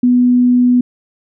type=tone; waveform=sine; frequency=246.9 Hz; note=B3; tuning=in tune; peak=-7 dBFS; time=0.03-0.81 s; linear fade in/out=5 ms; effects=none